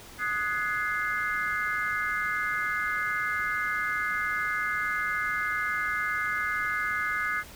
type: chord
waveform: sine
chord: Ab dominant seventh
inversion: second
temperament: equal with one note detuned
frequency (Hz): 1244.5 / 1480 / 1683.4 / 2093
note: Eb6 / Gb6 / Ab6 / C7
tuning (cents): 0 / 0 / +23 / 0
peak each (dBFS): -32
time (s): 0.18-7.44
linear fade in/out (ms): 50
effects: pink hiss -47 dBFS RMS until 7.55 s